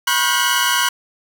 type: tone cluster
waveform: sawtooth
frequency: 974 / 1087 / 1439 / 1561 / 2940 Hz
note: B5 / C#6 / F#6 / G6 / F#7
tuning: -24 / -34 / -49 / -8 / -12 cents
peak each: -18 dBFS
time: 0.07-0.89 s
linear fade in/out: 5 ms
effects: none